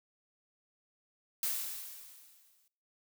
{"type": "noise with exponential decay", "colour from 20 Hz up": "blue", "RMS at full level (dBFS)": -32, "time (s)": [1.43, 2.68], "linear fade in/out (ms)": 1, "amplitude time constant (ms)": 270, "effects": ["noise-tail reverb RT60 0.6 s tail -22 dB re dry"]}